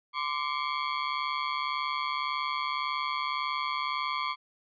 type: ring-modulated tone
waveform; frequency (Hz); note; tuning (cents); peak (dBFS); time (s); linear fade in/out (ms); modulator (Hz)
sawtooth; 1100; C#6; -14; -22; 0.13-4.36; 50; 70.9
effects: resampled to 11025 Hz